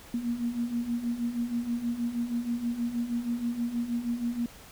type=beating tone pair; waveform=sine; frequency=233.1 / 239.4 Hz; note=A#3 / A#3; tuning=0 / +46 cents; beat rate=6.3 Hz; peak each=-34 / -29 dBFS; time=0.14-4.46 s; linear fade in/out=2 ms; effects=pink hiss -50 dBFS RMS until 4.71 s